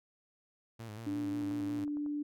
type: tone with vibrato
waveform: sawtooth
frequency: 110 Hz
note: A2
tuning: in tune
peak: -39 dBFS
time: 0.79-1.85 s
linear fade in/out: 10 ms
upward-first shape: square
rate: 5.5 Hz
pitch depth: 69 cents each way
type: tone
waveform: sine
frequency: 293.7 Hz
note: D4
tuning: in tune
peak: -33 dBFS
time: 1.06-2.23 s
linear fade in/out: 10 ms
type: click train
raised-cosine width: 1 ms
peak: -40 dBFS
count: 8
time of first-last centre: 1.42-2.062 s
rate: 10.9 Hz
effects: none